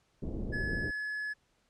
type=low-pass noise; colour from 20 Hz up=pink; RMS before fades=-36 dBFS; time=0.22-0.91 s; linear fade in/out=10 ms; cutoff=470 Hz; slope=24 dB/octave
type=tone; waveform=triangle; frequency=1704 Hz; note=G#6; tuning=44 cents sharp; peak=-32 dBFS; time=0.52-1.34 s; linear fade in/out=20 ms
effects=pink hiss -72 dBFS RMS until 1.69 s + low-pass 8000 Hz 12 dB/octave